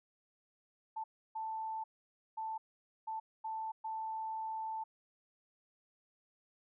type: tone bursts at uneven times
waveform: sine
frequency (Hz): 883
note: A5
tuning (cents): +6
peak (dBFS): -37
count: 6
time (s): 0.96-1.04 / 1.35-1.84 / 2.37-2.58 / 3.07-3.2 / 3.44-3.72 / 3.84-4.84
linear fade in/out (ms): 10
effects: none